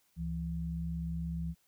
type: tone pair together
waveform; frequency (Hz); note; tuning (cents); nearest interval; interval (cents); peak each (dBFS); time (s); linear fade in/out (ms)
sine; 70 / 166.5; C#2 / E3; +18 / +18; octave + minor third; 1500; -38 / -35; 0.16-1.55; 50
effects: white hiss -72 dBFS RMS until 1.67 s